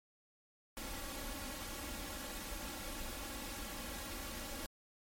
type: noise with comb filter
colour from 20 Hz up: pink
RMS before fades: -44 dBFS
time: 0.77-4.66 s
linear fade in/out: 0 ms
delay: 3.6 ms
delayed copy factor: +0.8
effects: MP3 64 kbps